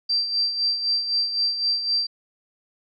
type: tone with tremolo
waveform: sine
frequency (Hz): 4699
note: D8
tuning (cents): 0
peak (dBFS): -18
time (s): 0.09-2.07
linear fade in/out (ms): 10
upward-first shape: sine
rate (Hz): 3.9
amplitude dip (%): 60
effects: none